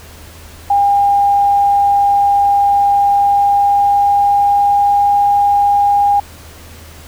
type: tone with pitch glide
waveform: sine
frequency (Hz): 806 to 811.6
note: G5 to G#5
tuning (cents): +48 to -40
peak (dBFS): -8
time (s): 0.7-6.2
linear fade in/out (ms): 5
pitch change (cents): +12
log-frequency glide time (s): 3.11-5.15
effects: added 80 Hz sine -37 dBFS peak until 7.07 s + pink hiss -38 dBFS RMS until 7.07 s